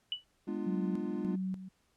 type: tone with exponential decay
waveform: sine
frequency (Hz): 2960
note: F#7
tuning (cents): 0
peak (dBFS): -28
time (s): 0.12-0.24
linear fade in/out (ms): 1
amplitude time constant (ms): 25
type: chord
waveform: triangle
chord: G# diminished seventh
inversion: none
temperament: equal with one note detuned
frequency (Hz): 207.7 / 246.9 / 298.3 / 349.2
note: G#3 / B3 / D4 / F4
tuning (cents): 0 / 0 / +27 / 0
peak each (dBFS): -36 / -39 / -37 / -38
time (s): 0.47-1.36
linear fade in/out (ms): 10
type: tone with tremolo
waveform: sine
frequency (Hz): 188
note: F#3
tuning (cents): +28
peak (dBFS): -32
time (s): 0.66-1.69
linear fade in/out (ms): 10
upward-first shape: square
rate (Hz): 1.7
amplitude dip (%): 70
effects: pink hiss -73 dBFS RMS until 1.96 s + low-pass 11000 Hz 12 dB/octave